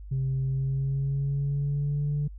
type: tone with pitch glide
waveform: sine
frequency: 133.1 to 145.99 Hz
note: C3 to D3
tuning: +30 to -10 cents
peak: -23 dBFS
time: 0.11-2.28 s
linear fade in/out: 10 ms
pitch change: +160 cents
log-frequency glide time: 0.44-2.11 s
effects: tanh soft clip ceiling -22 dBFS + added 50 Hz sine -39 dBFS peak until 2.38 s